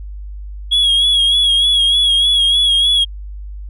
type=tone with vibrato; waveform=sine; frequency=3322 Hz; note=G#7; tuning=in tune; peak=-7 dBFS; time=0.71-3.05 s; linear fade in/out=20 ms; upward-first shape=sine; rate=3.3 Hz; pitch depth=45 cents each way; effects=tanh soft clip ceiling -9 dBFS + added 50 Hz sine -26 dBFS peak until 3.69 s